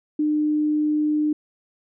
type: tone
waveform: sine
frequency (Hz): 302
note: D4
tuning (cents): +48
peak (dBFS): -18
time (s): 0.19-1.33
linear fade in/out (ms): 5
effects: none